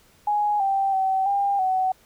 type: tone with pitch steps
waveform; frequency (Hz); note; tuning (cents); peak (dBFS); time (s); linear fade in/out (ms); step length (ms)
sine; 832 / 782 / 765 / 800 / 751; G#5 / G5 / G5 / G5 / F#5; +3 / -4 / -42 / +35 / +26; -19; 0.27-1.92; 5; 330
effects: pink hiss -57 dBFS RMS until 2.05 s